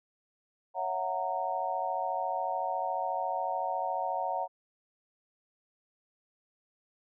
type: chord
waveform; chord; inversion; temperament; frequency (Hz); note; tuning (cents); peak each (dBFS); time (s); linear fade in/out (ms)
sine; F# dominant seventh; second; just; 555 / 666 / 740 / 925; C#5 / E5 / F#5 / A#5; +2 / +18 / 0 / -14; -38 / -37 / -33 / -34; 0.74-4.48; 50
effects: none